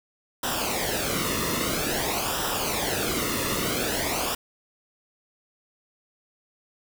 pink noise with flanger, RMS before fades -27 dBFS, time 0.43-4.35 s, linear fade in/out 5 ms, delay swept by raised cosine 0.45 to 1.3 ms, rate 0.5 Hz, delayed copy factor -0.7, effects none

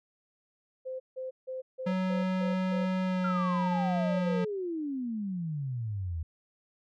sine tone bursts, 518 Hz, C5, 17 cents flat, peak -34 dBFS, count 7, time 0.85-2.86 s, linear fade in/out 20 ms, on 150 ms, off 160 ms
square tone with pitch glide, 186.1 to 179.45 Hz, F#3 to F3, +10 to +47 cents, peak -28 dBFS, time 1.86-4.45 s, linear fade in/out 10 ms, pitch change -63 cents, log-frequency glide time 3.04-3.52 s
sine exponential sweep, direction down, 1396 to 77.78 Hz, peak -31 dBFS, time 3.24-6.23 s, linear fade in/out 5 ms
effects low-pass 3000 Hz 12 dB/octave

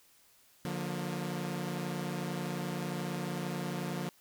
sawtooth chord, Bb major, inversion first, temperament equal with one note detuned, 146.83 / 178.08 / 233.1 Hz, D3 / F3 / Bb3, 0 / +34 / 0 cents, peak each -35 / -33 / -38 dBFS, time 0.65-4.09 s, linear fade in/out 0 ms, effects white hiss -64 dBFS RMS until 4.2 s

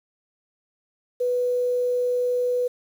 sine tone with quantisation, 493.9 Hz, B4, in tune, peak -20 dBFS, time 1.2-2.68 s, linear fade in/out 10 ms, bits 8, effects none

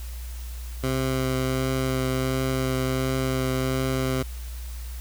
15% pulse tone with vibrato, 130.81 Hz, C3, in tune, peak -17 dBFS, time 0.83-4.23 s, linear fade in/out 10 ms, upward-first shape triangle, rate 1.4 Hz, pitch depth 12 cents each way, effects added 60 Hz sine -32 dBFS peak until 5 s + white hiss -46 dBFS RMS until 5 s

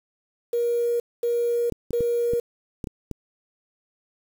sine tone bursts, 474.2 Hz, A#4, 30 cents sharp, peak -20 dBFS, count 3, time 0.53-2.4 s, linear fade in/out 5 ms, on 470 ms, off 230 ms
clicks, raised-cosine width 3 ms, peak -18 dBFS, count 7, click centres 1.723 / 1.907 / 2.007 / 2.335 / 2.842 / 2.872 / 3.113 s
effects 7-bit

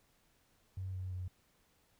triangle tone with pitch steps, 94.2 / 92.69 / 91.2 Hz, F#2 / F#2 / F#2, +32 / +4 / -24 cents, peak -34 dBFS, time 0.77-1.28 s, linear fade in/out 5 ms, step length 170 ms, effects tanh soft clip ceiling -36 dBFS + pink hiss -72 dBFS RMS until 1.99 s

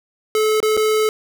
square tone with dropouts, 432.3 Hz, A4, 31 cents flat, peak -15 dBFS, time 0.35-1.09 s, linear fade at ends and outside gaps 1 ms, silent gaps 0.603-0.628 / 0.768-0.774 s, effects none

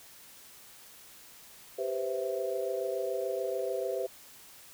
sine chord, C major seventh, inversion second, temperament equal with one note detuned, 392 / 493.9 / 520.8 / 659.3 Hz, G4 / B4 / C5 / E5, 0 / 0 / -8 / 0 cents, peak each -35 / -38 / -34 / -37 dBFS, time 1.78-4.07 s, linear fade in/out 10 ms, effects white hiss -53 dBFS RMS until 4.73 s

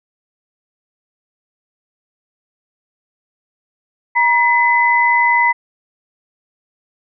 sine tone pair together, 951 / 2015 Hz, A#5 / B6, +34 / +34 cents, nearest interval octave + minor second, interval 1300 cents, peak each -13 dBFS, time 4.15-5.53 s, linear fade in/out 20 ms, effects none

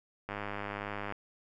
click train, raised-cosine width 0.5 ms, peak -22 dBFS, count 86, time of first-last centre 0.29-1.123 s, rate 102 Hz, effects none

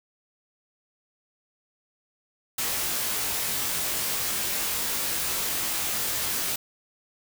white noise with comb filter, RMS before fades -28 dBFS, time 2.58-6.56 s, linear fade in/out 5 ms, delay 20 ms, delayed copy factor -0.95, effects none

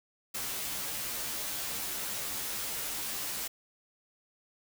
white noise with comb filter, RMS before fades -36 dBFS, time 0.34-3.48 s, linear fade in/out 10 ms, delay 12 ms, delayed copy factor -0.95, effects none

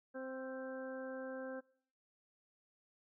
harmonic tone with a mistuned harmonic, 261.6 Hz, C4, in tune, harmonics 1 / 2 / 3 / 4 / 5 / 6, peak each -47 / -44 / -57 / -59 / -57 / -52 dBFS, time 0.14-1.61 s, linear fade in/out 20 ms, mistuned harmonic 5, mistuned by +24 cents, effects noise-tail reverb RT60 0.6 s tail -24 dB re dry

